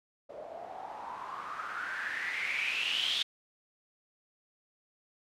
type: noise with low-pass filter sweep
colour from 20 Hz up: blue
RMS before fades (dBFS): -36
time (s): 0.29-3.23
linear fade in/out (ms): 10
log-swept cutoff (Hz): 570 to 3500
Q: 7.9
effects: none